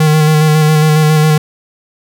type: tone with vibrato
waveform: square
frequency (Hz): 154.3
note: D#3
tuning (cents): -14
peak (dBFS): -7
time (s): 0-1.38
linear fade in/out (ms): 5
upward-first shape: square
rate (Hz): 7.3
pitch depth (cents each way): 20
effects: none